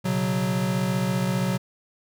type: chord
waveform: square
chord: B suspended second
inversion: none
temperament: equal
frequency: 123.47 / 138.59 / 185 Hz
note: B2 / C#3 / F#3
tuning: 0 / 0 / 0 cents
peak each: -29 / -30 / -25 dBFS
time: 0.04-1.58 s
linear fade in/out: 20 ms
effects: none